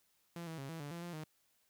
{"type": "tone with pitch steps", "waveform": "sawtooth", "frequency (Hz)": [170.3, 162.1, 136.6, 163.7, 144.6, 170.5, 173.8, 155.2], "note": ["F3", "E3", "C#3", "E3", "D3", "F3", "F3", "D#3"], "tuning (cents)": [-43, -29, -25, -12, -27, -41, -8, -4], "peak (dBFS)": -39, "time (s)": [0.36, 1.24], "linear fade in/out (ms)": 2, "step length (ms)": 110, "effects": ["white hiss -75 dBFS RMS until 1.69 s"]}